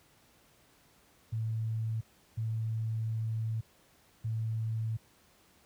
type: tone bursts at uneven times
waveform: sine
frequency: 111.6 Hz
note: A2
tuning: 25 cents sharp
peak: -30 dBFS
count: 3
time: 1.32-2.01 / 2.37-3.61 / 4.24-4.97 s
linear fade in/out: 10 ms
effects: pink hiss -64 dBFS RMS until 5.65 s + high-pass 60 Hz 12 dB/octave